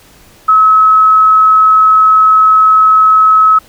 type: tone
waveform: sine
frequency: 1287 Hz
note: E6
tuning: 42 cents flat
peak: -3 dBFS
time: 0.48-3.59 s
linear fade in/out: 10 ms
effects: pink hiss -42 dBFS RMS until 3.68 s